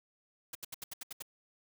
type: noise bursts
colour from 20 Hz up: white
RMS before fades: -42 dBFS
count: 8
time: 0.53-1.224 s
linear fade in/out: 5 ms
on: 22 ms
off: 74 ms
effects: none